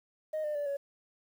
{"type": "tone with pitch steps", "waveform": "sine", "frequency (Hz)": [621, 600.5, 580.8, 561.6], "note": ["D#5", "D5", "D5", "C#5"], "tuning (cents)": [-3, 38, -19, 22], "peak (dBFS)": -29, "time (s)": [0.33, 0.77], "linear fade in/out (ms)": 10, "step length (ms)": 110, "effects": ["tanh soft clip ceiling -29 dBFS", "10-bit"]}